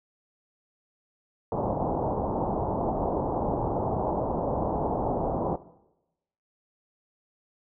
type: low-pass noise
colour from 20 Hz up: white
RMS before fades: -28 dBFS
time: 1.52-5.56 s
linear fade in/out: 2 ms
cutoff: 910 Hz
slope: 48 dB/octave
effects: noise-tail reverb RT60 0.9 s tail -17 dB re dry